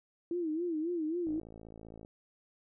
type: tone with vibrato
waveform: sine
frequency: 329.6 Hz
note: E4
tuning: in tune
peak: -31 dBFS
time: 0.31-1.4 s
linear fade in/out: 2 ms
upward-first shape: sine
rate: 3.7 Hz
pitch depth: 130 cents each way
type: click train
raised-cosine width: 2 ms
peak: -36 dBFS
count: 44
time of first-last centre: 1.27-2.049 s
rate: 55.2 Hz
effects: none